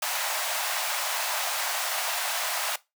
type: high-pass noise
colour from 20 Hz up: pink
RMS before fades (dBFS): -29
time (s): 0.02-2.76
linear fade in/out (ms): 5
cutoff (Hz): 620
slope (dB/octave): 48
effects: noise-tail reverb RT60 0.2 s tail -18 dB re dry